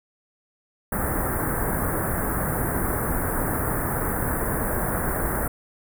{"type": "band-stop noise", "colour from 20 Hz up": "pink", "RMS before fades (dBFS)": -25, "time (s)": [0.92, 5.48], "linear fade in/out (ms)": 5, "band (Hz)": [1800, 9500], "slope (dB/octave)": 48, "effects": []}